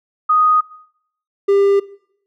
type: tone pair in turn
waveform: sine / triangle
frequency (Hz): 1244.5 / 398.4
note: D#6 / G4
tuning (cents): 0 / +28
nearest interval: octave + minor sixth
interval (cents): 1972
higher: first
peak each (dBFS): -10 / -8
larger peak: second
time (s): 0.29-0.61 / 1.48-1.8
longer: neither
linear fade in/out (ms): 10
effects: noise-tail reverb RT60 0.7 s tail -20 dB re dry